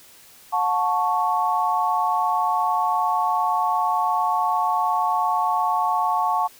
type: chord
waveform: sine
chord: F# minor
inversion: none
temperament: equal with one note detuned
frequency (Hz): 722.7 / 880 / 1108.7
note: F#5 / A5 / C#6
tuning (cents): -41 / 0 / 0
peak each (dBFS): -24 / -22 / -23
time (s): 0.52-6.48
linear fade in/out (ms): 20
effects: white hiss -49 dBFS RMS until 6.59 s